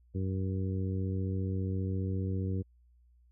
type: harmonic tone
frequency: 94.8 Hz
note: F#2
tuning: 43 cents sharp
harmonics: 1 / 2 / 3 / 4 / 5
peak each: -31 / -37 / -41 / -43 / -45 dBFS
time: 0.14-2.63 s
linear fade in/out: 20 ms
effects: added 60 Hz sine -60 dBFS peak until 3.31 s

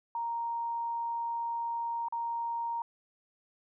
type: tone with dropouts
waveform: sine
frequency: 932.3 Hz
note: A#5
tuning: in tune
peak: -31 dBFS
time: 0.15-2.82 s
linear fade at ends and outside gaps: 2 ms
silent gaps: 2.085-2.124 s
effects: none

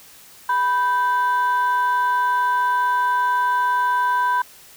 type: tone pair together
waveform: sine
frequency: 987.8 / 1552.7 Hz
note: B5 / G6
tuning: 0 / -17 cents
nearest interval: minor sixth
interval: 783 cents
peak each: -16 / -22 dBFS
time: 0.49-4.42 s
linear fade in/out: 5 ms
effects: tanh soft clip ceiling -12 dBFS + white hiss -46 dBFS RMS until 4.76 s

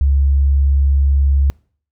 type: tone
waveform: sine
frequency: 69.3 Hz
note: C#2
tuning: in tune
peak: -10 dBFS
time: 0.01-1.5 s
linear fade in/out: 0 ms
effects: noise-tail reverb RT60 0.5 s tail -26 dB re dry

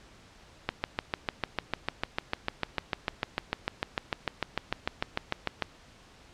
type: click train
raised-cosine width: 0.3 ms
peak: -11 dBFS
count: 34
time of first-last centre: 0.69-5.623 s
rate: 6.69 Hz
effects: pink hiss -55 dBFS RMS until 6.33 s + low-pass 6000 Hz 12 dB/octave

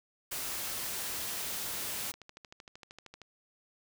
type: noise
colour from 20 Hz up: white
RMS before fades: -37 dBFS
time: 0.31-2.12 s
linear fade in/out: 10 ms
type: click train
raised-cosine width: 0.2 ms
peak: -31 dBFS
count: 28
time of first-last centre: 1.14-3.217 s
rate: 13 Hz
effects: none

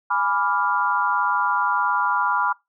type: chord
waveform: sine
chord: G# diminished seventh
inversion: none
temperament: equal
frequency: 830.6 / 987.8 / 1174.7 / 1396.9 Hz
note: G#5 / B5 / D6 / F6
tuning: 0 / 0 / 0 / 0 cents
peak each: -27 / -22 / -25 / -24 dBFS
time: 0.1-2.53 s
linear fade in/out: 10 ms
effects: noise-tail reverb RT60 0.2 s tail -23 dB re dry

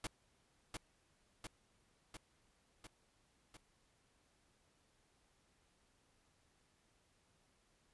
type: noise with echo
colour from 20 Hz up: pink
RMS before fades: -42 dBFS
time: 0.04-0.07 s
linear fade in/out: 2 ms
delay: 700 ms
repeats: 5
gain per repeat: -3 dB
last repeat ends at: 3.57 s
effects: pink hiss -75 dBFS RMS until 7.93 s + resampled to 24000 Hz

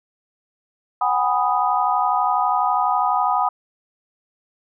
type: chord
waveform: sine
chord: G# minor seventh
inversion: third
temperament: equal with one note detuned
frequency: 740 / 812.1 / 987.8 / 1244.5 Hz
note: F#5 / G#5 / B5 / D#6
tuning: 0 / -39 / 0 / 0 cents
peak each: -22 dBFS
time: 1.01-3.49 s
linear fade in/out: 5 ms
effects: none

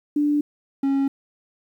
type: tone pair in turn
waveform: sine / triangle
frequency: 293.7 / 274.2 Hz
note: D4 / C#4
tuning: 0 / -19 cents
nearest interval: minor second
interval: 119 cents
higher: first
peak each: -17 / -16 dBFS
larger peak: second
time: 0.16-0.41 / 0.83-1.08 s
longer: neither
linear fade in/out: 5 ms
effects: 9-bit

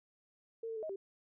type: tone with pitch steps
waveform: sine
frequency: 454.8 / 450 / 437.1 / 630 / 390.8 Hz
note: A#4 / A4 / A4 / D#5 / G4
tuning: -43 / +39 / -11 / +21 / -5 cents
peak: -38 dBFS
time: 0.63-0.96 s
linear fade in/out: 5 ms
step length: 66 ms
effects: none

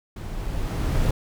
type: noise with level ramp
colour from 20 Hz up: brown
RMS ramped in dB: -33 to -20 dBFS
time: 0.16-1.11 s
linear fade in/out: 5 ms
effects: none

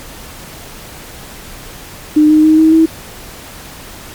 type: tone with pitch steps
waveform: sine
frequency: 303.7 / 308.3 / 313 / 317.7 / 322.5 Hz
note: D#4 / D#4 / D#4 / D#4 / E4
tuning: -42 / -16 / +10 / +36 / -38 cents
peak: -4 dBFS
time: 2.16-2.86 s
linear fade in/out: 10 ms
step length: 140 ms
effects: pink hiss -32 dBFS RMS until 4.14 s + MP3 96 kbps

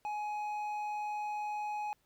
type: tone with hard clipping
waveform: triangle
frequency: 839 Hz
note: G#5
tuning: 17 cents sharp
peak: -36 dBFS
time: 0.05-1.93 s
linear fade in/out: 0 ms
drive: 9 dB
effects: pink hiss -74 dBFS RMS until 2.05 s

